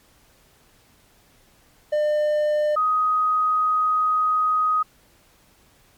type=tone pair in turn; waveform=triangle / sine; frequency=601 / 1253 Hz; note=D5 / D#6; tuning=+40 / +12 cents; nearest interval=octave + minor second; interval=1272 cents; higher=second; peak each=-16 / -17 dBFS; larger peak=first; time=1.92-2.76 / 2.76-4.83 s; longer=second; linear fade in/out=10 ms; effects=pink hiss -57 dBFS RMS until 5.97 s + MP3 96 kbps